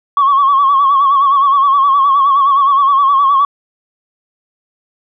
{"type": "tone with vibrato", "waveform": "sine", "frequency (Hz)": 1108.7, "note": "C#6", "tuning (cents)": 0, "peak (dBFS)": -6, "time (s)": [0.17, 3.45], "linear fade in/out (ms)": 2, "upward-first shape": "sine", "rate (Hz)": 9.6, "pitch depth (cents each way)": 68, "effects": ["tanh soft clip ceiling -3 dBFS"]}